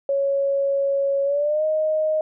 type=tone with pitch glide; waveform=sine; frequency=554.4 to 622.3 Hz; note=C#5 to D#5; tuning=0 to 0 cents; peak=-18 dBFS; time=0.09-2.21 s; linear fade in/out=2 ms; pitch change=+200 cents; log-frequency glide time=1.24-1.64 s; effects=none